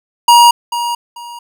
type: tone with echo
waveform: square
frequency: 950 Hz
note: A#5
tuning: 33 cents sharp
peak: -4 dBFS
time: 0.28-0.51 s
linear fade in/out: 5 ms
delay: 440 ms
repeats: 2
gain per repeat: -12 dB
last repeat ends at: 1.39 s
effects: none